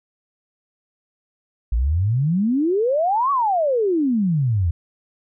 sine exponential two-way sweep, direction up then down, 53 to 1151 to 79 Hz, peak -16 dBFS, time 1.72-4.71 s, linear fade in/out 5 ms, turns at 3.31 s, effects none

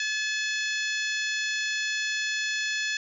harmonic tone, 859 Hz, A5, 42 cents flat, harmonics 2 / 3 / 4 / 5 / 6 / 7 / 8, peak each -29 / -33 / -35 / -37 / -39 / -40 / -41 dBFS, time 0-2.97 s, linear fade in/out 2 ms, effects none

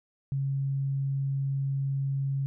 sine tone, 137.1 Hz, C#3, 19 cents flat, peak -26 dBFS, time 0.32-2.46 s, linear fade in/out 0 ms, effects none

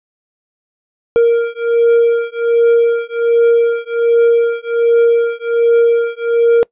triangle beating tone pair, 466.2 / 467.5 Hz, A#4 / A#4, 0 / +5 cents, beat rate 1.3 Hz, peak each -10 dBFS, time 1.16-6.63 s, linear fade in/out 0 ms, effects noise-tail reverb RT60 0.1 s tail -24 dB re dry + resampled to 8000 Hz

